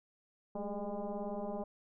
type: tone with frequency modulation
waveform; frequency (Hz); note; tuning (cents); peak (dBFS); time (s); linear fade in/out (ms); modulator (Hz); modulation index
sine; 196; G3; 0; -36; 0.55-1.64; 5; 205; 3.2
effects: none